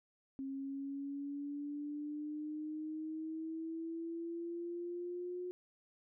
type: exponential sweep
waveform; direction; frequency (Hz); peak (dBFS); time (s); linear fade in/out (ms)
sine; up; 269.3 to 361.3; -39; 0.39-5.51; 0
effects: none